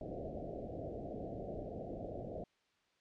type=low-pass noise; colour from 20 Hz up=white; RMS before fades=-44 dBFS; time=0.01-2.44 s; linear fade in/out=2 ms; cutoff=710 Hz; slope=96 dB/octave; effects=white hiss -75 dBFS RMS until 3 s + low-pass 4000 Hz 12 dB/octave